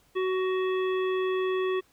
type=harmonic tone; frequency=373.6 Hz; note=F#4; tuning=17 cents sharp; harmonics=1 / 3 / 5 / 7 / 9; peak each=-25 / -35 / -39 / -42 / -44 dBFS; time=0.15-1.81 s; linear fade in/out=20 ms; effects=pink hiss -64 dBFS RMS until 1.92 s